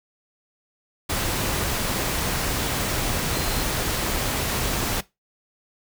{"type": "tone in noise", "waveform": "sine", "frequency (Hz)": 4138, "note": "C8", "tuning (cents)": -20, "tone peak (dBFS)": -35, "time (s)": [3.32, 3.63], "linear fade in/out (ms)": 10, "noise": "pink", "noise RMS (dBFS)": -25, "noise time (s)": [1.09, 5.01], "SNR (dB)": -13, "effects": ["noise-tail reverb RT60 0.2 s tail -19 dB re dry"]}